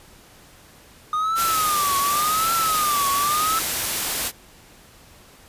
triangle tone with vibrato, 1225 Hz, D#6, 27 cents flat, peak -18 dBFS, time 1.13-3.59 s, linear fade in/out 2 ms, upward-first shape triangle, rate 0.89 Hz, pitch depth 180 cents each way
white noise, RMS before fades -24 dBFS, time 1.35-4.32 s, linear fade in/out 50 ms
effects pink hiss -49 dBFS RMS until 5.48 s + resampled to 32000 Hz

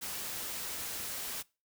white noise, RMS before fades -39 dBFS, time 0.01-1.43 s, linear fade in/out 20 ms, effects noise-tail reverb RT60 0.3 s tail -23 dB re dry

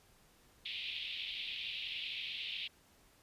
white band-pass noise, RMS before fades -42 dBFS, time 0.65-2.68 s, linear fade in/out 10 ms, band 2400 to 3700 Hz, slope 48 dB/octave, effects pink hiss -66 dBFS RMS until 3.22 s + resampled to 32000 Hz

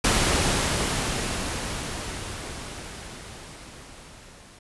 pink noise with level ramp, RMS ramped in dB -20 to -49 dBFS, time 0.04-4.59 s, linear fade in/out 5 ms, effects resampled to 24000 Hz

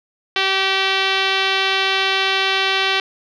5% pulse tone with low-pass filter, 385.2 Hz, G4, 30 cents flat, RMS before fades -18 dBFS, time 0.36-3 s, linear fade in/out 2 ms, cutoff 3500 Hz, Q 1.5, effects none

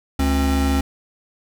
square tone pair together, 71.2 / 268.8 Hz, C#2 / C4, +47 / +47 cents, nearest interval octave + major seventh, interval 2300 cents, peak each -19 / -21 dBFS, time 0.19-0.81 s, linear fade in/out 5 ms, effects none

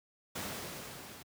pink noise with level ramp, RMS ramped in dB -38 to -50 dBFS, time 0.35-1.23 s, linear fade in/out 10 ms, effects high-pass 100 Hz 12 dB/octave

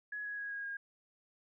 sine tone with pitch steps, 1683 / 1668.5 / 1654.1 / 1639.8 / 1625.7 Hz, G#6 / G#6 / G#6 / G#6 / G#6, +23 / +8 / -7 / -22 / -37 cents, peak -38 dBFS, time 0.12-0.77 s, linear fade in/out 5 ms, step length 130 ms, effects none

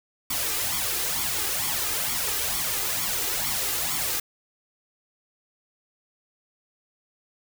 white noise with flanger, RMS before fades -27 dBFS, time 0.3-4.2 s, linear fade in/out 5 ms, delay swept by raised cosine 0.89 to 2.49 ms, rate 2.2 Hz, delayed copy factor +0.65, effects none

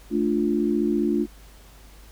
sine chord, D minor, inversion second, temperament equal, 220 / 293.7 / 349.2 Hz, A3 / D4 / F4, 0 / 0 / 0 cents, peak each -24 dBFS, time 0.1-1.27 s, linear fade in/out 50 ms, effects added 50 Hz sine -46 dBFS peak until 2.11 s + pink hiss -52 dBFS RMS until 2.11 s

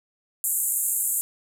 white band-pass noise, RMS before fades -25 dBFS, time 0.44-1.21 s, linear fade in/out 0 ms, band 7100 to 14000 Hz, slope 96 dB/octave, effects none

